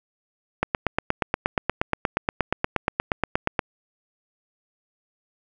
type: click train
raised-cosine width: 0.5 ms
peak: -5 dBFS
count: 26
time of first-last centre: 0.63-3.592 s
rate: 8.44 Hz
effects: none